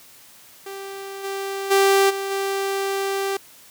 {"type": "tone with level steps", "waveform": "sawtooth", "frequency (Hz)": 392, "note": "G4", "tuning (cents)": 0, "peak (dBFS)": [-28, -22, -10, -21, -18], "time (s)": [0.66, 3.37], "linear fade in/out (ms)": 5, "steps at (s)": [1.23, 1.7, 2.09, 2.3], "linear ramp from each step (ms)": 20, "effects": ["white hiss -48 dBFS RMS until 3.7 s", "high-pass 60 Hz 12 dB/octave"]}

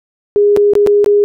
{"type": "tone with dropouts", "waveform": "sine", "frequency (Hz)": 410.6, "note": "G#4", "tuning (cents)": -20, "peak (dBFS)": -6, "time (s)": [0.36, 1.24], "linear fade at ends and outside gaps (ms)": 0, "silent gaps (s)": [[0.564, 0.572], [0.735, 0.753], [0.864, 0.872], [1.044, 1.061]], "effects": []}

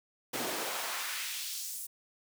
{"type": "noise with high-pass filter sweep", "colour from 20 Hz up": "pink", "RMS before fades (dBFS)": -37, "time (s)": [0.33, 1.87], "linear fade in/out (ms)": 10, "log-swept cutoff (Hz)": [230, 10000], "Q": 1.1, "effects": []}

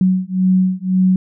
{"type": "beating tone pair", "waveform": "sine", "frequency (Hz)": [185, 186.9], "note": ["F#3", "F#3"], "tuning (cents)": [0, 18], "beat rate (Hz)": 1.9, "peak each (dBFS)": -15, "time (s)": [0.01, 1.16], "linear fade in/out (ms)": 2, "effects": []}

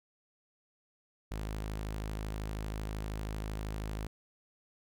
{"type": "tone", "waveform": "sawtooth", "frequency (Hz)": 52.8, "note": "G#1", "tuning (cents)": 29, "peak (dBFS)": -32, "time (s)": [1.31, 4.07], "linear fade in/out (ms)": 5, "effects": []}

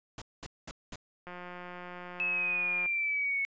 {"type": "noise bursts", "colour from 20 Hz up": "pink", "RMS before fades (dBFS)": -42, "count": 4, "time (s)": [0.18, 0.958], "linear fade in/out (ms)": 2, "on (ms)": 37, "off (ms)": 210}
{"type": "click train", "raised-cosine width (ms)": 0.5, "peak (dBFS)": -29, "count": 284, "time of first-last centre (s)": [1.27, 2.86], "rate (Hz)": 178}
{"type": "exponential sweep", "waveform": "sine", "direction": "down", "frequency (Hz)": [2603, 2200], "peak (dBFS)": -28, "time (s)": [2.2, 3.45], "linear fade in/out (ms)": 0}
{"effects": ["resampled to 16000 Hz"]}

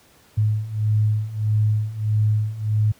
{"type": "beating tone pair", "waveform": "sine", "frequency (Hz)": [106, 107.6], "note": ["G#2", "A2"], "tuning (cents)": [36, -38], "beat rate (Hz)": 1.6, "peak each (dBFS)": [-22, -19], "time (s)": [0.37, 2.92], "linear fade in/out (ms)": 10, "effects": ["pink hiss -54 dBFS RMS until 2.99 s", "high-pass 60 Hz 12 dB/octave"]}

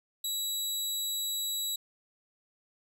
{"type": "tone", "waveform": "20% pulse", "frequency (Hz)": 3900, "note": "B7", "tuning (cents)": -23, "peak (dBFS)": -25, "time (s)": [0.24, 1.76], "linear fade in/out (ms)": 5, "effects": []}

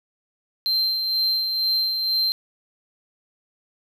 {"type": "tone with tremolo", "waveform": "triangle", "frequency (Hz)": 4135, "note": "C8", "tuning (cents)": -21, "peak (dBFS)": -17, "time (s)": [0.66, 2.32], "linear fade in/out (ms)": 0, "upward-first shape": "sine", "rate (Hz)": 2.1, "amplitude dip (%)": 40, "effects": []}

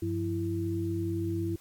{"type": "tone cluster", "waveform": "sine", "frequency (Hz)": [97.1, 174.4, 333], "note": ["G2", "F3", "E4"], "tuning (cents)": [-16, -2, 18], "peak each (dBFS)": [-32, -39, -31], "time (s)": [0.02, 1.56], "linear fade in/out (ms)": 5, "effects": ["white hiss -59 dBFS RMS until 1.6 s", "AAC 64 kbps"]}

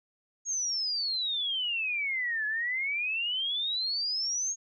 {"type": "exponential two-way sweep", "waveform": "sine", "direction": "down then up", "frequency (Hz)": [6645, 1694, 6645], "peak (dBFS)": -28, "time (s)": [0.45, 4.56], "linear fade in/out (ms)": 50, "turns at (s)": 2.46, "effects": []}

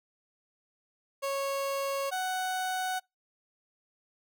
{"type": "tone pair in turn", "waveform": "30% pulse", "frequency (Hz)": [551, 744.2], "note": ["C#5", "F#5"], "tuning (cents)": [-11, 10], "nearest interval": "perfect fourth", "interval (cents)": 521, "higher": "second", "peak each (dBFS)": -27, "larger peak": "neither", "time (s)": [[1.22, 2.11], [2.11, 3]], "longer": "neither", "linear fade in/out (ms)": 20, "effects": ["noise-tail reverb RT60 0.2 s tail -26 dB re dry"]}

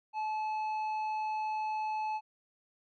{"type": "tone with tanh clipping", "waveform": "triangle", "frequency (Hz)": 863, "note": "A5", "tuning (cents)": -34, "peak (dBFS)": -33, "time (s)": [0.13, 2.21], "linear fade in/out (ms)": 50, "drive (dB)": 11, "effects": []}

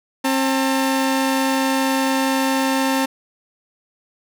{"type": "tone pair together", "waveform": "sawtooth", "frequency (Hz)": [267, 898.1], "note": ["C4", "A5"], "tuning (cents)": [35, 35], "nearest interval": "octave + major sixth", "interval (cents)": 2100, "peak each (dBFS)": [-14, -19], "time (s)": [0.24, 3.06], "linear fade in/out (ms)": 10, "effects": []}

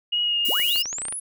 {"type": "tone with vibrato", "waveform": "sine", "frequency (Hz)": 2869, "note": "F7", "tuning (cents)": 46, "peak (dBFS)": -20, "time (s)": [0.12, 0.83], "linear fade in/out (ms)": 10, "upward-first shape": "triangle", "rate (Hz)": 2.7, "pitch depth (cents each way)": 23}
{"type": "noise", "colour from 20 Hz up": "violet", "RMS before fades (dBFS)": -29, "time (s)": [0.45, 0.82], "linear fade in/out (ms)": 2}
{"type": "linear sweep", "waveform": "sine", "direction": "up", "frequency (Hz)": [130.81, 10740], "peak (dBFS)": -28, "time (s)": [0.48, 1.2], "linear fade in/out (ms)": 10}
{"type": "clicks", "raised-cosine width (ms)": 0.3, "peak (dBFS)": -19, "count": 9, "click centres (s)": [0.598, 0.759, 0.857, 0.929, 0.984, 1.018, 1.053, 1.084, 1.125]}
{"effects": []}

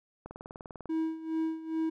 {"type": "click train", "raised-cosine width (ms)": 1, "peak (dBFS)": -28, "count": 13, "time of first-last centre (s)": [0.26, 0.857], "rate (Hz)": 20.1}
{"type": "tone with tremolo", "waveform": "triangle", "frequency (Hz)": 321.2, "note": "E4", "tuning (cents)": -45, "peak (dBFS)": -25, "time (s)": [0.89, 1.9], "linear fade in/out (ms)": 10, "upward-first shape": "sine", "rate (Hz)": 2.4, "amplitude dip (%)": 80}
{"effects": []}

